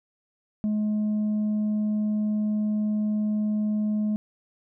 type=tone with tanh clipping; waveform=sine; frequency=211.8 Hz; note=G#3; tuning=34 cents sharp; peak=-23 dBFS; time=0.64-4.16 s; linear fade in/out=0 ms; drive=2 dB; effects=none